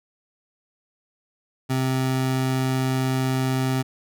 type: tone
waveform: 25% pulse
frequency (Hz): 130.81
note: C3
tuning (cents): 0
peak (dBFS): -17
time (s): 1.69-3.83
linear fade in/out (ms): 20
effects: none